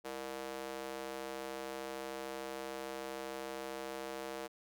square tone with high-pass filter, 66.6 Hz, C2, 31 cents sharp, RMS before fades -43 dBFS, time 0.04-4.48 s, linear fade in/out 20 ms, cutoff 460 Hz, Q 1.6, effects none

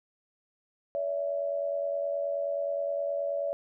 sine tone pair together, 569.8 / 659.3 Hz, C#5 / E5, +48 / 0 cents, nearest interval minor third, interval 252 cents, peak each -29 / -34 dBFS, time 0.95-3.53 s, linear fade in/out 0 ms, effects none

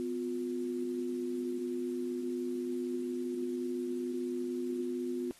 sine tone pair together, 251.6 / 355.8 Hz, B3 / F4, +32 / +32 cents, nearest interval tritone, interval 600 cents, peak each -36 / -35 dBFS, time 0-5.31 s, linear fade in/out 0 ms, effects white hiss -59 dBFS RMS until 5.39 s + AAC 32 kbps

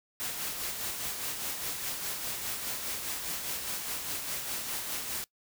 white noise with tremolo, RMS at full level -34 dBFS, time 0.2-5.24 s, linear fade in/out 0 ms, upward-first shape sine, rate 4.9 Hz, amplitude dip 40%, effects noise-tail reverb RT60 0.1 s tail -22 dB re dry

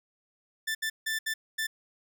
sawtooth tone bursts at uneven times, 1768 Hz, A6, 8 cents sharp, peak -25 dBFS, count 5, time 0.67-0.75 / 0.82-0.9 / 1.06-1.19 / 1.26-1.34 / 1.58-1.67 s, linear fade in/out 10 ms, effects none

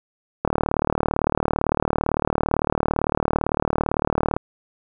click train, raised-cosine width 1 ms, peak -5 dBFS, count 149, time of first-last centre 0.45-4.365 s, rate 37.8 Hz, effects none

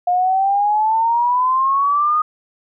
sine exponential sweep, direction up, 708 to 1242 Hz, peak -13 dBFS, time 0.07-2.22 s, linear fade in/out 5 ms, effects none

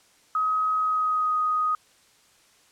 sine tone with pitch glide, 1267 to 1248.1 Hz, D#6 to D#6, +31 to +5 cents, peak -21 dBFS, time 0.35-1.75 s, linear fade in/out 2 ms, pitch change -26 cents, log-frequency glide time 0.76-1.37 s, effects white hiss -59 dBFS RMS until 2.71 s + low-pass 9000 Hz 12 dB/octave

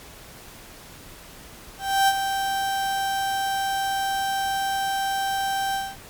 35% pulse tone with ADSR envelope, 782 Hz, G5, 4 cents flat, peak -13 dBFS, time 1.78-5.97 s, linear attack 300 ms, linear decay 44 ms, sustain -8 dB, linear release 230 ms, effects pink hiss -44 dBFS RMS until 6.09 s + MP3 96 kbps

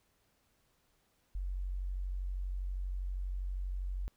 sine tone, 46.25 Hz, F#1, in tune, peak -34 dBFS, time 1.35-4.08 s, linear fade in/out 0 ms, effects pink hiss -74 dBFS RMS until 4.16 s

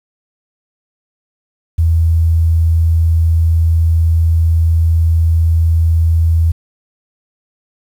sine tone, 82.1 Hz, E2, 6 cents flat, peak -8 dBFS, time 1.78-6.52 s, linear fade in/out 10 ms, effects 7-bit

